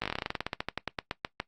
slowing click train, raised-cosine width 0.3 ms, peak -14 dBFS, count 23, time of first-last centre 0.02-1.401 s, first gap 17 ms, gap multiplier 1.11, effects noise-tail reverb RT60 0.1 s tail -19 dB re dry + Opus 32 kbps

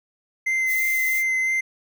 triangle tone with vibrato, 2069 Hz, C7, 20 cents flat, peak -18 dBFS, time 0.46-1.61 s, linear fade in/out 10 ms, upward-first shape sine, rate 3 Hz, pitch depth 13 cents each way
violet noise, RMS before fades -31 dBFS, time 0.66-1.24 s, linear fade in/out 50 ms
effects none

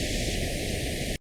pink band-stop noise, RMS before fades -28 dBFS, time 0-1.16 s, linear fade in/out 0 ms, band 720 to 1800 Hz, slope 96 dB/octave, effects low-pass 8000 Hz 12 dB/octave + Opus 48 kbps

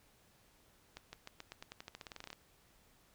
accelerating click train, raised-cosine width 0.2 ms, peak -29 dBFS, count 19, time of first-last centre 0.97-2.33 s, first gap 160 ms, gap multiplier 0.9, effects pink hiss -68 dBFS RMS until 3.14 s

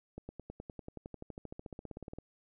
accelerating click train, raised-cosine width 2 ms, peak -30 dBFS, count 27, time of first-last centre 0.18-2.186 s, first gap 110 ms, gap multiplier 0.97, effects none

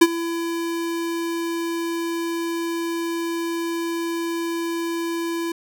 square tone with ADSR envelope, 335.7 Hz, E4, 32 cents sharp, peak -7 dBFS, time 0.01-5.52 s, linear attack 10 ms, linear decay 45 ms, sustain -17 dB, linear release 4 ms, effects none

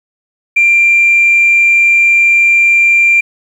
sine tone with frequency modulation, 2374 Hz, D7, 18 cents sharp, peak -4 dBFS, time 0.56-3.21 s, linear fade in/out 10 ms, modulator 51.5 Hz, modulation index 0.21, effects tanh soft clip ceiling -1 dBFS + 7-bit

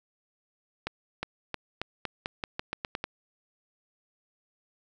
accelerating click train, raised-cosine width 0.3 ms, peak -15 dBFS, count 12, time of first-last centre 0.87-3.041 s, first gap 360 ms, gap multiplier 0.87, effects none

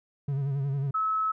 triangle tone with vibrato, 138.59 Hz, C#3, in tune, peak -24 dBFS, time 0.28-0.91 s, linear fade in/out 5 ms, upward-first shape sine, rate 11 Hz, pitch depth 60 cents each way
sine tone, 1295 Hz, E6, 31 cents flat, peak -24 dBFS, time 0.94-1.32 s, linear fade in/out 10 ms
effects none

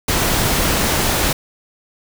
pink noise, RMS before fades -17 dBFS, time 0.08-1.33 s, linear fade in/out 5 ms, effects none

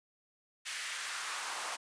pink noise with high-pass filter sweep, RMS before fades -39 dBFS, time 0.65-1.77 s, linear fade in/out 20 ms, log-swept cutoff 2100 to 860 Hz, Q 1.6, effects resampled to 22050 Hz

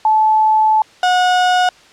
sine / 35% pulse tone pair in turn, 868 / 728.1 Hz, A5 / F#5, -24 / -28 cents, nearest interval minor third, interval 304 cents, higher first, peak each -9 dBFS, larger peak neither, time 0.05-0.82 / 1.03-1.69 s, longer first, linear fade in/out 2 ms, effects white hiss -45 dBFS RMS until 1.92 s + low-pass 5000 Hz 12 dB/octave

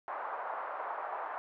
pink band-pass noise, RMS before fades -39 dBFS, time 0.08-1.38 s, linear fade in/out 0 ms, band 670 to 1300 Hz, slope 24 dB/octave, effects none

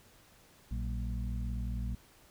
harmonic tone with a mistuned harmonic, 58.27 Hz, A#1, in tune, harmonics 1 / 2 / 3 / 4, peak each -34 / -40 / -44 / -46 dBFS, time 0.71-1.95 s, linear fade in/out 5 ms, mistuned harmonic 3, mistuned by +130 cents, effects pink hiss -61 dBFS RMS until 2.3 s

